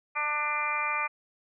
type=harmonic tone with a mistuned harmonic; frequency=297.9 Hz; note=D4; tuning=25 cents sharp; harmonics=2 / 3 / 4 / 5 / 6 / 7 / 8; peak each=-43 / -35 / -31 / -39 / -42 / -35 / -31 dBFS; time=0.15-1.08 s; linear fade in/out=20 ms; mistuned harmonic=7; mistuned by=-25 cents; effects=none